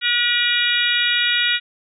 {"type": "harmonic tone with a mistuned harmonic", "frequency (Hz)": 481.6, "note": "B4", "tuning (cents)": -44, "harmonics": [3, 4, 5, 6, 7, 8], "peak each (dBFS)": [-23, -23, -23, -23, -23, -23], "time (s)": [0.01, 1.6], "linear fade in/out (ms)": 50, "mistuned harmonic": 8, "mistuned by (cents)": -36, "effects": []}